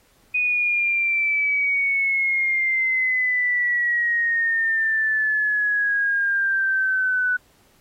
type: exponential sweep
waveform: sine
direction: down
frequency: 2489 to 1484 Hz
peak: -18 dBFS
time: 0.34-7.37 s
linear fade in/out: 10 ms
effects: pink hiss -59 dBFS RMS until 7.8 s + AAC 48 kbps